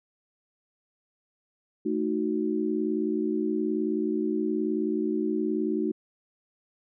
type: chord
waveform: sine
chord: D# diminished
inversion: second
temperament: equal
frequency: 220 / 311.1 / 370 Hz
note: A3 / D#4 / F#4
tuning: 0 / 0 / 0 cents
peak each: -30 / -28 / -29 dBFS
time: 1.85-5.92 s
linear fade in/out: 10 ms
effects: none

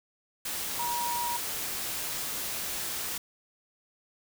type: tone in noise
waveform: sine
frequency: 955 Hz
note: A#5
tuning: 42 cents sharp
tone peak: -30 dBFS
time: 0.79-1.37 s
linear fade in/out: 5 ms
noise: white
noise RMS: -34 dBFS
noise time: 0.45-3.18 s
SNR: +1 dB
effects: none

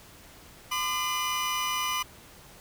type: tone cluster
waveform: 30% pulse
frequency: 1021 / 1202 / 2963 Hz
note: C6 / D6 / F#7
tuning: -43 / +40 / +2 cents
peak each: -29 dBFS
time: 0.71-2.03 s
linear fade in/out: 10 ms
effects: pink hiss -51 dBFS RMS until 2.6 s

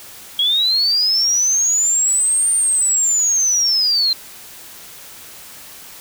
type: linear two-way sweep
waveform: sine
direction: up then down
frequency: 3262 to 8930 to 4101 Hz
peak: -13 dBFS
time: 0.39-4.13 s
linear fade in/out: 2 ms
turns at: 2.53 s
effects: white hiss -38 dBFS RMS until 6 s

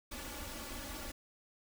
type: noise with comb filter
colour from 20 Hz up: pink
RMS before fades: -44 dBFS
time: 0.11-1.12 s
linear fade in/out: 10 ms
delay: 3.5 ms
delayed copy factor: +0.9
effects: none

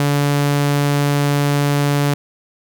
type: tone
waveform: sawtooth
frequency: 143.6 Hz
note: D3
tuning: 39 cents flat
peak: -10 dBFS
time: 0-2.14 s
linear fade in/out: 2 ms
effects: none

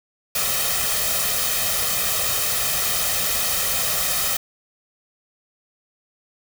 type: noise with comb filter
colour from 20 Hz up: white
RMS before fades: -22 dBFS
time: 0.35-4.37 s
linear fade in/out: 5 ms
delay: 1.6 ms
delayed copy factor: +0.65
effects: none

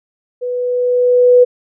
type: tone with level ramp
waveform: sine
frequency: 493.9 Hz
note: B4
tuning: in tune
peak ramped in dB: -18 to -3 dBFS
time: 0.41-1.45 s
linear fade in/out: 20 ms
effects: none

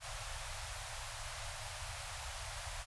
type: band-stop noise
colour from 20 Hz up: pink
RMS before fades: -44 dBFS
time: 0-2.86 s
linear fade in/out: 50 ms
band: 120 to 590 Hz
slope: 48 dB/octave
effects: resampled to 24000 Hz

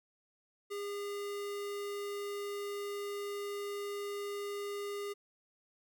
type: tone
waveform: square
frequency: 406.1 Hz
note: G#4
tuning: 39 cents flat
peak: -38 dBFS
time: 0.7-5.14 s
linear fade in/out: 20 ms
effects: none

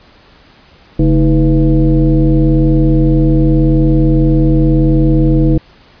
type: tone with frequency modulation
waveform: sine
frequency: 138.59 Hz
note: C#3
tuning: in tune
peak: -6 dBFS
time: 0.99-5.58 s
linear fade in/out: 5 ms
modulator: 179 Hz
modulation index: 1.4
effects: pink hiss -44 dBFS RMS until 6 s + resampled to 11025 Hz

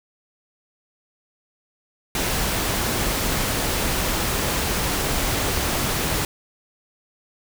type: noise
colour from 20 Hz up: pink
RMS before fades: -23 dBFS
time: 2.15-6.25 s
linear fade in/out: 2 ms
effects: none

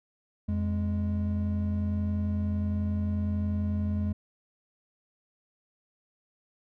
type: tone pair together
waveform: triangle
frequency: 86.27 / 207.7 Hz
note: F2 / G#3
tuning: -21 / 0 cents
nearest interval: octave + minor third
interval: 1521 cents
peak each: -26 / -28 dBFS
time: 0.48-4.13 s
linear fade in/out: 10 ms
effects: none

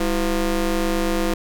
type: ring-modulated tone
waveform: 25% pulse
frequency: 177.6 Hz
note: F3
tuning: 29 cents sharp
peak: -12 dBFS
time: 0-1.34 s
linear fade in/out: 5 ms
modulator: 153 Hz
effects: none

